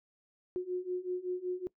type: beating tone pair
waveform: sine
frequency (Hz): 360 / 365.3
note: F#4 / F#4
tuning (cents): -47 / -22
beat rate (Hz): 5.3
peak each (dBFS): -37 / -35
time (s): 0.56-1.67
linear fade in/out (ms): 0
effects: noise-tail reverb RT60 0.1 s tail -21 dB re dry